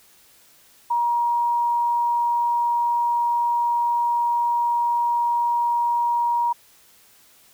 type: tone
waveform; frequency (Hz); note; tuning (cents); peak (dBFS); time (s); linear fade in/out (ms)
sine; 949; A#5; +31; -18; 0.9-6.53; 10
effects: white hiss -54 dBFS RMS until 7.53 s